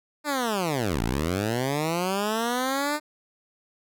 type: linear two-way sweep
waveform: 10% pulse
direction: down then up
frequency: 304.5 to 51.91 to 304.5 Hz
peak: -16 dBFS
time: 0.24-3 s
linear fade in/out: 50 ms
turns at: 1.02 s
effects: none